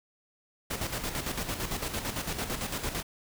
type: noise with tremolo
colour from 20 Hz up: pink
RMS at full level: -32 dBFS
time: 0.7-3.03 s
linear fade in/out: 10 ms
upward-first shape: square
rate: 8.9 Hz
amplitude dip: 55%
effects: none